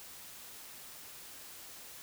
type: silence
effects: white hiss -50 dBFS RMS until 2.02 s